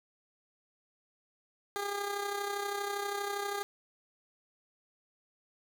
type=tone with amplitude modulation; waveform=15% pulse; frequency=404.3 Hz; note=G#4; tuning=46 cents flat; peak=-25 dBFS; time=1.76-3.63 s; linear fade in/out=0 ms; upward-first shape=sine; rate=32.5 Hz; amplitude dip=50%; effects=none